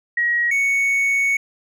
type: tone pair in turn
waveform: sine / triangle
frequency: 1900 / 2221 Hz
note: A#6 / C#7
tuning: +33 / +3 cents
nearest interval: minor third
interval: 270 cents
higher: second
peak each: -16 / -14 dBFS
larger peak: second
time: 0.17-0.51 / 0.51-1.37 s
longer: second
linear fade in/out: 5 ms
effects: none